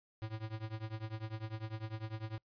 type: tone with tremolo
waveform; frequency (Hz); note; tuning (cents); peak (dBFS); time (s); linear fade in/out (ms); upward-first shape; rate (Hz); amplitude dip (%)
square; 109.7; A2; -5; -37; 0.22-2.38; 0; triangle; 10; 95
effects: noise-tail reverb RT60 0.1 s tail -25 dB re dry + resampled to 11025 Hz